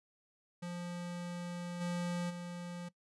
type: tone with level steps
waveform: square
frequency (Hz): 175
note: F3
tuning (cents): +4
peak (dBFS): -40 / -35 / -42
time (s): 0.62-2.89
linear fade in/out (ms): 10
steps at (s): 1.8 / 2.29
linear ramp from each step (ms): 20
effects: noise-tail reverb RT60 0.1 s tail -19 dB re dry + resampled to 24000 Hz